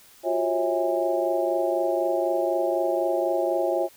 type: tone cluster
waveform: sine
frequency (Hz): 351.5 / 375.5 / 545 / 649 / 817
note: F4 / F#4 / C#5 / E5 / G#5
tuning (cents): +11 / +26 / -29 / -27 / -29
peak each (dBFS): -27 / -34 / -26 / -26 / -31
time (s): 0.23-3.89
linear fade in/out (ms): 50
effects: white hiss -53 dBFS RMS until 3.96 s